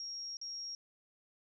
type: tone with dropouts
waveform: sine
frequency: 5588 Hz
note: F8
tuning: in tune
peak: -40 dBFS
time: 0-0.75 s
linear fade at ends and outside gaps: 1 ms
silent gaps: 0.37-0.414 s
effects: none